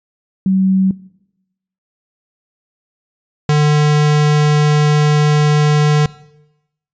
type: tone pair in turn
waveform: sine / square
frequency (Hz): 190 / 149.46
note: F#3 / D3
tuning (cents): +46 / +31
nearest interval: major third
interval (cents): 415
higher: first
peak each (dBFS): -10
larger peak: neither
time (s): 0.46-0.91 / 3.49-6.06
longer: second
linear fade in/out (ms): 2
effects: noise-tail reverb RT60 0.9 s tail -20 dB re dry + resampled to 16000 Hz